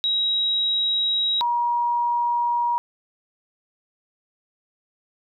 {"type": "tone pair in turn", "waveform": "sine", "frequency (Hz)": [3835, 953.8], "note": ["A#7", "A#5"], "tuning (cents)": [48, 39], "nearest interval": "2 octaves", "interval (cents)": 2409, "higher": "first", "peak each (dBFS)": -19, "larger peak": "neither", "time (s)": [[0.04, 1.41], [1.41, 2.78]], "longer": "neither", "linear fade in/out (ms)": 0, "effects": []}